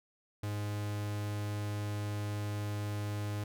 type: tone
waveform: 45% pulse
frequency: 103.83 Hz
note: G#2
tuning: in tune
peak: -34 dBFS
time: 0.43-3.44 s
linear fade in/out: 5 ms
effects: none